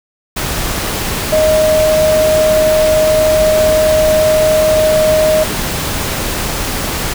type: tone in noise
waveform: sine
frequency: 622.3 Hz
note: D#5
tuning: in tune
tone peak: -8 dBFS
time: 1.32-5.44 s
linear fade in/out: 10 ms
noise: pink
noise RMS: -18 dBFS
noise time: 0.36-7.14 s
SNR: +7 dB
effects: none